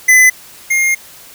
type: tone pair in turn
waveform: square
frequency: 2016 / 2128 Hz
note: B6 / C7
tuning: +35 / +29 cents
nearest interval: minor second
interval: 94 cents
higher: second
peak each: -5 / -11 dBFS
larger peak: first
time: 0.08-0.3 / 0.7-0.95 s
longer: second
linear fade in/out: 10 ms
effects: white hiss -38 dBFS RMS until 1.34 s